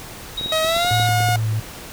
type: tone with tremolo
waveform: sine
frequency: 3804 Hz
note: A#7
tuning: 34 cents sharp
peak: -21 dBFS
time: 0.37-1.07 s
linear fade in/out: 10 ms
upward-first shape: sine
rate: 16 Hz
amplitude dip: 55%
type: clicks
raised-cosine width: 2 ms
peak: -18 dBFS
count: 10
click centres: 0.412 / 0.461 / 0.647 / 0.765 / 0.848 / 0.911 / 0.999 / 1.09 / 1.205 / 1.288 s
type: tone with pitch glide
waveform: sawtooth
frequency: 635 to 721 Hz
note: D#5 to F#5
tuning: +35 to -45 cents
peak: -14 dBFS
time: 0.52-1.36 s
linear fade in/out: 2 ms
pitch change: +220 cents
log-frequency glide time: 0.63-0.9 s
type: tone with vibrato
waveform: sine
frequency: 110.1 Hz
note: A2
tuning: 2 cents sharp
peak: -18 dBFS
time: 0.91-1.6 s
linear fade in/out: 5 ms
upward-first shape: square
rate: 2.8 Hz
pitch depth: 11 cents each way
effects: pink hiss -36 dBFS RMS until 1.92 s